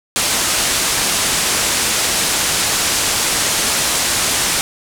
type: low-pass noise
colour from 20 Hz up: white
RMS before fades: -17 dBFS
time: 0.16-4.61 s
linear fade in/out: 0 ms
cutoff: 10000 Hz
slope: 24 dB/octave
effects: none